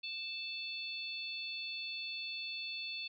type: harmonic tone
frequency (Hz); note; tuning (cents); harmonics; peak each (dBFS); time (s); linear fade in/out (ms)
880; A5; 0; 3 / 4 / 5; -42 / -45 / -44; 0.03-3.08; 10
effects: none